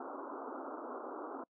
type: band-pass noise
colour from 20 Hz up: pink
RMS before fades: -44 dBFS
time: 0-1.44 s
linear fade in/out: 5 ms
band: 250 to 1400 Hz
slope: 96 dB/octave
effects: noise-tail reverb RT60 0.1 s tail -26 dB re dry